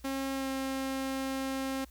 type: tone with pitch glide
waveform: sawtooth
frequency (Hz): 270.1 to 267.2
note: C#4 to C4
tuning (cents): -45 to +36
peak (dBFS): -28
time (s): 0.04-1.85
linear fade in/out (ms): 10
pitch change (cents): -19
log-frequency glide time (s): 0.33-0.48
effects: added 60 Hz sine -52 dBFS peak until 1.9 s + white hiss -63 dBFS RMS until 1.9 s